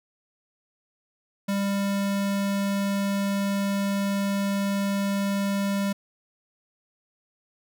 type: tone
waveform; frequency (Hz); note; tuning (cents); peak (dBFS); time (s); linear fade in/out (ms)
square; 198.8; G3; +25; -24; 1.48-5.93; 10
effects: none